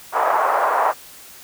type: band-pass noise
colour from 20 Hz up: white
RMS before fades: -18 dBFS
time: 0.12-0.94 s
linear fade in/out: 50 ms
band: 620 to 1100 Hz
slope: 24 dB/octave
effects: white hiss -42 dBFS RMS until 1.43 s